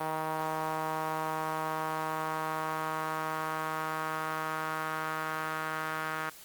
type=tone with band-pass filter sweep; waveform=sawtooth; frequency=157.5 Hz; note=D#3; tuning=21 cents sharp; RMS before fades=-34 dBFS; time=0-6.3 s; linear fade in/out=10 ms; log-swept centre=910 to 1400 Hz; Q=2.3; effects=white hiss -51 dBFS RMS until 6.44 s + Opus 32 kbps